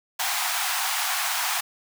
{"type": "high-pass noise", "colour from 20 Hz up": "pink", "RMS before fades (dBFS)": -26, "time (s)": [0.19, 1.61], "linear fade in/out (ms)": 10, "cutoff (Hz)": 700, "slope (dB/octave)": 96, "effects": []}